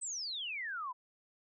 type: exponential sweep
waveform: sine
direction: down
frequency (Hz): 8372 to 962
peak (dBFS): -37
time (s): 0.01-0.93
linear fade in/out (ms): 20
effects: none